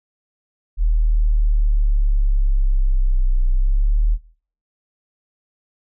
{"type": "linear two-way sweep", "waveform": "sine", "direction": "down then up", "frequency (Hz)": [39.78, 30.87, 39.78], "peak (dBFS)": -13, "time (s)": [0.77, 4.18], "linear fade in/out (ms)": 50, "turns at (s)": 3.46, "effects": ["noise-tail reverb RT60 0.5 s tail -19 dB re dry"]}